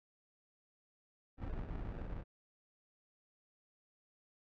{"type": "noise with sample-and-hold", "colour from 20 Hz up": "brown", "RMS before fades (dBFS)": -42, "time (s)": [1.37, 2.24], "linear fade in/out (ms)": 50, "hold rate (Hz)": 1050, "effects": ["low-pass 2000 Hz 12 dB/octave"]}